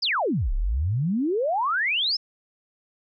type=exponential two-way sweep; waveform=sine; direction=down then up; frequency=5380 to 31.42 to 5380 Hz; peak=-21 dBFS; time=0.02-2.17 s; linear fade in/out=10 ms; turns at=0.53 s; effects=none